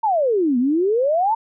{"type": "exponential two-way sweep", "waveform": "sine", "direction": "down then up", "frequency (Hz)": [928, 236.4, 928], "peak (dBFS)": -15, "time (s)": [0.03, 1.35], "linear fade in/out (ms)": 10, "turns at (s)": 0.58, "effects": []}